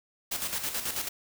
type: noise with tremolo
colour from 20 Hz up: white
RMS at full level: -31 dBFS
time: 0.31-1.09 s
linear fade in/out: 10 ms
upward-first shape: square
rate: 9.2 Hz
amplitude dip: 55%
effects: none